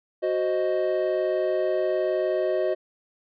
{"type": "chord", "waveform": "triangle", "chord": "C diminished", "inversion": "second", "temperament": "equal", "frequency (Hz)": [370, 523.3, 622.3], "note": ["Gb4", "C5", "Eb5"], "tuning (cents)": [0, 0, 0], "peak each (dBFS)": [-24, -27, -23], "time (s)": [0.22, 2.75], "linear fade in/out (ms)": 20, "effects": ["resampled to 11025 Hz"]}